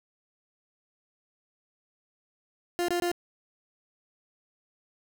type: tone bursts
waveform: 30% pulse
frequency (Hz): 350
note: F4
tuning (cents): +4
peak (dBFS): -23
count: 3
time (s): 2.79-3.116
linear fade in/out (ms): 0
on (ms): 94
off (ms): 22
effects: none